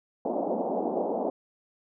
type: band-pass noise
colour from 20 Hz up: white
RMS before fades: -29 dBFS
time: 0.25-1.3 s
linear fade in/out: 2 ms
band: 200 to 800 Hz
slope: 48 dB/octave
effects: none